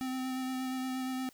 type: tone with vibrato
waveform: square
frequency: 258.8 Hz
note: C4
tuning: 19 cents flat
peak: -34 dBFS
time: 0.01-1.29 s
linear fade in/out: 0 ms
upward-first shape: sine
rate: 8.5 Hz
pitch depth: 15 cents each way
effects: white hiss -61 dBFS RMS until 1.33 s